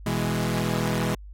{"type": "chord", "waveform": "sawtooth", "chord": "E major", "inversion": "second", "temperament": "equal", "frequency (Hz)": [123.47, 164.81, 207.7], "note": ["B2", "E3", "G#3"], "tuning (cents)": [0, 0, 0], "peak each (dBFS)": -24, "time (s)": [0.06, 1.15], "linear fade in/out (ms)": 5, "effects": ["added 50 Hz sine -39 dBFS peak until 1.33 s", "AAC 48 kbps"]}